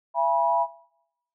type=tone cluster; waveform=sine; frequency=674 / 823 / 973 Hz; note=E5 / G#5 / B5; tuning=+38 / -16 / -26 cents; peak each=-25 / -27 / -23 dBFS; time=0.14-0.67 s; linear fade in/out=50 ms; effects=noise-tail reverb RT60 0.8 s tail -20 dB re dry